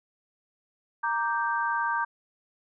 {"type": "chord", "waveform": "sine", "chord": "G minor", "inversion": "first", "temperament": "equal", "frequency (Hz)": [932.3, 1174.7, 1568], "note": ["Bb5", "D6", "G6"], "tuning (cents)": [0, 0, 0], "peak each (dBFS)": [-28, -31, -29], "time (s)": [1.03, 2.05], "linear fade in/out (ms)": 10, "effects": []}